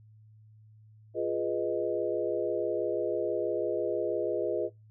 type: chord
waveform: sine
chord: F half-diminished seventh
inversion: none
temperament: equal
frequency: 349.2 / 415.3 / 493.9 / 622.3 Hz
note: F4 / Ab4 / Cb5 / Eb5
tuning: 0 / 0 / 0 / 0 cents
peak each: -33 dBFS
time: 1.14-4.7 s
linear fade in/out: 50 ms
effects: noise-tail reverb RT60 0.2 s tail -22 dB re dry + added 108 Hz sine -53 dBFS peak until 4.9 s

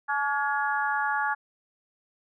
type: harmonic tone with a mistuned harmonic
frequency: 284.9 Hz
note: C#4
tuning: 48 cents sharp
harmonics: 3 / 4 / 5 / 6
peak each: -28 / -32 / -30 / -30 dBFS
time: 0.08-1.35 s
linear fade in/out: 20 ms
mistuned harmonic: 6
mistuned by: -36 cents
effects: none

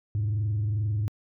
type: tone with frequency modulation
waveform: sine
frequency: 105.1 Hz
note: G#2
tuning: 21 cents sharp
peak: -22 dBFS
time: 0.15-1.08 s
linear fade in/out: 0 ms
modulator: 22.5 Hz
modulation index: 0.34
effects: tanh soft clip ceiling -22 dBFS

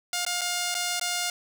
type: tone with dropouts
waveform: 5% pulse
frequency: 709 Hz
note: F5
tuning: 26 cents sharp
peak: -15 dBFS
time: 0.13-1.3 s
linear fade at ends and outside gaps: 2 ms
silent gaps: 0.251-0.264 / 0.411-0.415 / 0.744-0.75 / 0.997-1.012 s
effects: none

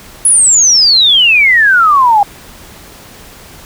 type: exponential sweep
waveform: sine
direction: down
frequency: 10548 to 791 Hz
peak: -4 dBFS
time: 0.25-2.23 s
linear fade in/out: 2 ms
effects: pink hiss -35 dBFS RMS until 3.65 s

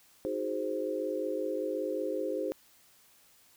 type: chord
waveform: sine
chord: Ab dominant seventh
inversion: second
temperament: equal with one note detuned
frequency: 314 / 370 / 415.3 / 523.3 Hz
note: Eb4 / Gb4 / Ab4 / C5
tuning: +16 / 0 / 0 / 0 cents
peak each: -37 / -38 / -36 / -34 dBFS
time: 0.25-2.52 s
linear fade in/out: 0 ms
effects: white hiss -62 dBFS RMS until 3.56 s

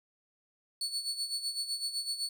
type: tone with tremolo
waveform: 35% pulse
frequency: 4435 Hz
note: C#8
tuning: in tune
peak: -29 dBFS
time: 0.81-2.29 s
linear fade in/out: 2 ms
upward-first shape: sine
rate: 7.9 Hz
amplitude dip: 70%
effects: none

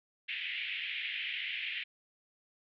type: band-pass noise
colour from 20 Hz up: pink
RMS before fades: -38 dBFS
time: 0.28-1.84 s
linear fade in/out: 10 ms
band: 2000 to 3200 Hz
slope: 48 dB/octave
effects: none

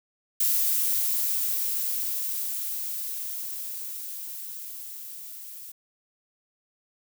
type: noise with level ramp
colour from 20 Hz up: violet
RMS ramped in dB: -23 to -42 dBFS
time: 0.4-5.72 s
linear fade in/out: 5 ms
effects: none

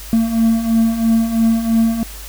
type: beating tone pair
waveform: triangle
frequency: 224.3 / 227.3 Hz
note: A3 / A#3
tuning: +34 / -43 cents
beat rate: 3 Hz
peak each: -17 / -11 dBFS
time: 0.13-2.03 s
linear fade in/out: 0 ms
effects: added 50 Hz sine -32 dBFS peak until 2.28 s + white hiss -35 dBFS RMS until 2.28 s

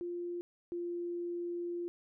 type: tone pair in turn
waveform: sine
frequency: 349.2 / 347.3 Hz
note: F4 / F4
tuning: 0 / -10 cents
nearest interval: unison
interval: 10 cents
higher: first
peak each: -36 / -35 dBFS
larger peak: second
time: 0.01-0.41 / 0.72-1.88 s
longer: second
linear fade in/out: 0 ms
effects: none

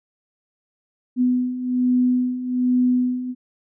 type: beating tone pair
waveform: sine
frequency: 249.1 / 250.3 Hz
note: B3 / B3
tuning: +15 / +23 cents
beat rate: 1.2 Hz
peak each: -23 / -18 dBFS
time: 1.16-3.35 s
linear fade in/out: 50 ms
effects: none

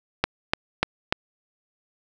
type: click train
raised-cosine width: 0.3 ms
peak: -3 dBFS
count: 4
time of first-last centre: 0.24-1.125 s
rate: 3.39 Hz
effects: none

